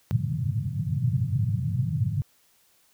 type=band-pass noise; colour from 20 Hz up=pink; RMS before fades=-26 dBFS; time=0.11-2.22 s; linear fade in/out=0 ms; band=100 to 160 Hz; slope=48 dB/octave; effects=white hiss -63 dBFS RMS until 2.93 s